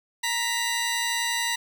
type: tone pair together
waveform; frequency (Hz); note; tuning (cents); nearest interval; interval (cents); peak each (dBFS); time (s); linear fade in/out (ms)
15% pulse; 934 / 1979.1; A#5 / B6; +3 / +3; octave + minor second; 1300; -21; 0.23-1.56; 10
effects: none